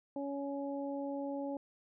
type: harmonic tone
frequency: 280 Hz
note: C#4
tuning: 18 cents sharp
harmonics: 1 / 2 / 3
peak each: -38 / -40 / -46 dBFS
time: 0.16-1.57 s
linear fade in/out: 2 ms
effects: none

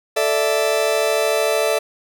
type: chord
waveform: 40% pulse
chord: A suspended fourth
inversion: none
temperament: just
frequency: 440 / 586.7 / 660 Hz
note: A4 / D5 / E5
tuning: 0 / -2 / +2 cents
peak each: -20 dBFS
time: 0.16-1.79 s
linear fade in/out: 10 ms
effects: none

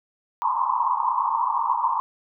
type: band-pass noise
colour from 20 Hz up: pink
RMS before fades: -23 dBFS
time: 0.42-2 s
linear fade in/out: 0 ms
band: 890 to 1100 Hz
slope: 96 dB/octave
effects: none

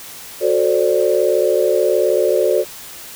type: chord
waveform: sine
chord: D dominant seventh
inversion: first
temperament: just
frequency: 367.1 / 440.5 / 528.6 / 587.3 Hz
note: F#4 / A4 / C5 / D5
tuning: -14 / +2 / +18 / 0 cents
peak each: -18 dBFS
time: 0.4-2.65 s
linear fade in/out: 50 ms
effects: white hiss -35 dBFS RMS until 3.15 s

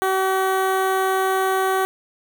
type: tone with notch filter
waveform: 15% pulse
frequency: 380.4 Hz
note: F#4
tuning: 48 cents sharp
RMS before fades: -20 dBFS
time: 0.02-1.85 s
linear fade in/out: 0 ms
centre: 5000 Hz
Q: 0.67
effects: none

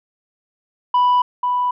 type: tone with echo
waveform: sine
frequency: 987.8 Hz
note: B5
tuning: in tune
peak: -9 dBFS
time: 0.94-1.22 s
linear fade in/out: 5 ms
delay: 490 ms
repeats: 1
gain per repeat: -6 dB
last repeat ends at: 1.71 s
effects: tanh soft clip ceiling -11 dBFS

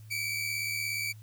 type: tone pair together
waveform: sawtooth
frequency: 2272 / 2349 Hz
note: C#7 / D7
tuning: +42 / 0 cents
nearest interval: minor second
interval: 58 cents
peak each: -30 / -31 dBFS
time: 0.1-1.13 s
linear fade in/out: 20 ms
effects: added 108 Hz sine -46 dBFS peak until 1.22 s + white hiss -63 dBFS RMS until 1.22 s

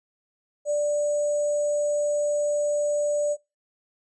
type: tone with sample-and-hold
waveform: sine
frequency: 588 Hz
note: D5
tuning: 2 cents sharp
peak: -21 dBFS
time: 0.65-3.37 s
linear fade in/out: 50 ms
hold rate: 7350 Hz
effects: noise-tail reverb RT60 0.3 s tail -26 dB re dry + resampled to 22050 Hz

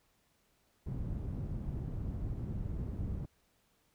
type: low-pass noise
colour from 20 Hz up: white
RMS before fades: -38 dBFS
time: 0.86-3.26 s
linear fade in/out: 10 ms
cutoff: 120 Hz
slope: 12 dB/octave
effects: pink hiss -73 dBFS RMS until 3.94 s

